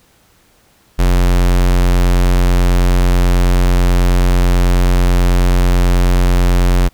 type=tone; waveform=square; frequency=44.61 Hz; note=F1; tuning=38 cents sharp; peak=-9 dBFS; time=0.98-6.89 s; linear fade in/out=20 ms; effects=pink hiss -52 dBFS RMS until 6.93 s